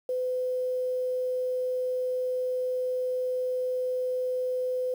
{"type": "tone", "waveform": "sine", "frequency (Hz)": 506, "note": "B4", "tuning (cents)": 42, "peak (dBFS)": -26, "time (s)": [0.09, 4.94], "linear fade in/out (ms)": 2, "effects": ["9-bit"]}